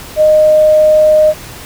sine tone, 616 Hz, D#5, 17 cents flat, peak -4 dBFS, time 0.16-1.34 s, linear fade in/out 50 ms, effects pink hiss -30 dBFS RMS until 1.65 s

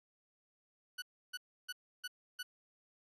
20% pulse tone bursts, 1482 Hz, F#6, 2 cents sharp, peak -35 dBFS, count 5, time 0.98-2.43 s, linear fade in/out 10 ms, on 42 ms, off 310 ms, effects resampled to 32000 Hz

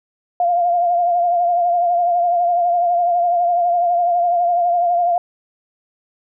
sine tone with vibrato, 698.5 Hz, F5, in tune, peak -13 dBFS, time 0.4-5.18 s, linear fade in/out 2 ms, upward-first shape triangle, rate 12 Hz, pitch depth 50 cents each way, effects none

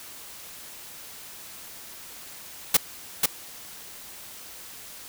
white noise with echo, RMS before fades -17 dBFS, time 2.74-2.77 s, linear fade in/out 5 ms, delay 490 ms, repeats 1, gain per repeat -3 dB, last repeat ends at 3.26 s, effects white hiss -43 dBFS RMS until 5.08 s

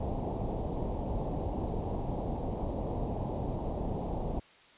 pink low-pass noise, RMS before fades -34 dBFS, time 0-4.4 s, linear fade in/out 10 ms, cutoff 890 Hz, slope 48 dB/octave, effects white hiss -58 dBFS RMS until 4.77 s + resampled to 8000 Hz

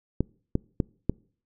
clicks, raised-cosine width 3 ms, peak -10 dBFS, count 4, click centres 0.206 / 0.554 / 0.802 / 1.096 s, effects noise-tail reverb RT60 0.5 s tail -26 dB re dry

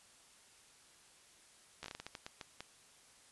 slowing click train, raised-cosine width 0.2 ms, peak -27 dBFS, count 12, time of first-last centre 1.83-2.606 s, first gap 13 ms, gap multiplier 1.31, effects white hiss -63 dBFS RMS until 3.31 s + resampled to 24000 Hz

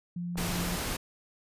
sine tone, 174.61 Hz, F3, in tune, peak -32 dBFS, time 0.16-0.76 s, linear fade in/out 5 ms
clicks, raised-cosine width 1 ms, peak -31 / -39 dBFS, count 2, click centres 0.357 / 0.406 s
pink noise, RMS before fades -33 dBFS, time 0.37-0.97 s, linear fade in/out 10 ms
effects resampled to 32000 Hz

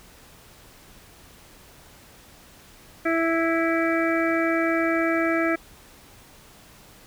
harmonic tone, 329.6 Hz, E4, in tune, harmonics 1 / 2 / 4 / 5 / 6 / 7, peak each -23 / -26 / -29 / -30 / -31 / -31 dBFS, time 3.05-5.56 s, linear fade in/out 10 ms, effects pink hiss -50 dBFS RMS until 7.06 s

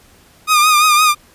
sawtooth tone with vibrato, 1225 Hz, D#6, 27 cents flat, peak -5 dBFS, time 0.47-1.15 s, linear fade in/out 50 ms, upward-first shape triangle, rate 5.8 Hz, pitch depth 61 cents each way, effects pink hiss -48 dBFS RMS until 1.34 s + resampled to 32000 Hz

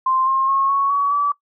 sine tone with pitch steps, 1046.5 / 1066.6 / 1087.2 / 1108.1 / 1129.4 / 1151.1 Hz, C6 / C6 / C#6 / C#6 / C#6 / D6, 0 / +33 / -34 / -1 / +32 / -35 cents, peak -15 dBFS, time 0.06-1.32 s, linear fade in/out 5 ms, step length 210 ms, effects noise-tail reverb RT60 0.1 s tail -21 dB re dry

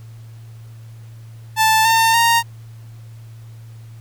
sawtooth tone with pitch steps, 880 / 904.2 / 929.1 Hz, A5 / A5 / A#5, 0 / +47 / -6 cents, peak -8 dBFS, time 1.56-2.43 s, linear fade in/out 50 ms, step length 290 ms, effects added 113 Hz sine -35 dBFS peak until 4 s + pink hiss -53 dBFS RMS until 4 s

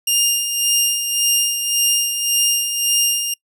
15% pulse tone with tremolo, 2812 Hz, F7, 11 cents sharp, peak -6 dBFS, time 0.07-3.34 s, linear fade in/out 5 ms, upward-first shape sine, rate 1.8 Hz, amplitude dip 55%, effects noise-tail reverb RT60 0.1 s tail -26 dB re dry

